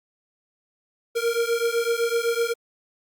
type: beating tone pair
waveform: square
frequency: 462.6 / 470.5 Hz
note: A#4 / A#4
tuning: -13 / +16 cents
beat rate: 7.9 Hz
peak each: -25 dBFS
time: 1.15-2.54 s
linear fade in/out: 20 ms
effects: Opus 48 kbps